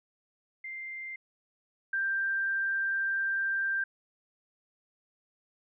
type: tone pair in turn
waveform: sine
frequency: 2093 / 1578.9 Hz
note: C7 / G6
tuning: 0 / +12 cents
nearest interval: perfect fourth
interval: 488 cents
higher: first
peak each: -37 / -27 dBFS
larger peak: second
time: 0.64-1.16 / 1.93-3.84 s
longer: second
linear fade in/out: 5 ms
effects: none